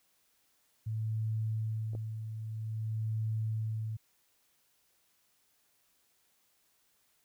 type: tone with tremolo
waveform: sine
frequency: 110 Hz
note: A2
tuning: in tune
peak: -30 dBFS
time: 0.86-3.97 s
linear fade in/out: 10 ms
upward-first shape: sine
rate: 0.51 Hz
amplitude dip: 55%
type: clicks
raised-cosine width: 2 ms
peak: -39 / -30 dBFS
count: 2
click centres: 1.934 / 1.951 s
effects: white hiss -72 dBFS RMS until 7.24 s